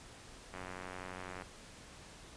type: click train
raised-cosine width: 0.5 ms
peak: -29 dBFS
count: 82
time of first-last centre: 0.54-1.421 s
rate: 91.9 Hz
effects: pink hiss -54 dBFS RMS until 2.36 s + resampled to 22050 Hz